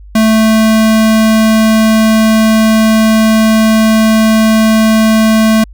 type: tone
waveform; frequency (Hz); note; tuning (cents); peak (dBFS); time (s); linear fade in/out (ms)
square; 220; A3; 0; -6; 0.15-5.64; 5
effects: added 50 Hz sine -30 dBFS peak until 5.73 s